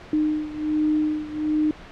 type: beating tone pair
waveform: sine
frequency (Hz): 305.2 / 306.5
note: D#4 / D#4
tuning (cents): -33 / -26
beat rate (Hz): 1.3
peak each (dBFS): -22 / -25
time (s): 0.13-1.71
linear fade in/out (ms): 2
effects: pink hiss -42 dBFS RMS until 1.91 s + low-pass 3000 Hz 12 dB/octave